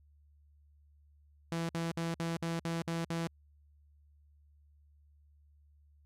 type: tone bursts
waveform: sawtooth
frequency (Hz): 166.6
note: E3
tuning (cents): +19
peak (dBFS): -29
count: 8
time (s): 1.52-3.272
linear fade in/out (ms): 0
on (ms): 170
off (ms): 56
effects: added 73 Hz sine -61 dBFS peak until 6.05 s + low-pass 10000 Hz 12 dB/octave